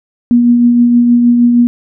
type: tone with tremolo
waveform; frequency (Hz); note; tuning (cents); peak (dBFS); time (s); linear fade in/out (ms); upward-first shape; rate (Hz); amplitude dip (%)
sine; 240; B3; -49; -3; 0.31-1.67; 0; triangle; 6.4; 35
effects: none